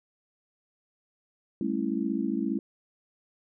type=chord; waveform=sine; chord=A dominant seventh; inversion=third; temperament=just; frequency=198 / 220 / 275 / 330 Hz; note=G3 / A3 / C#4 / E4; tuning=+18 / 0 / -14 / +2 cents; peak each=-33 / -31 / -31 / -32 dBFS; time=1.61-2.59 s; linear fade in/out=2 ms; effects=none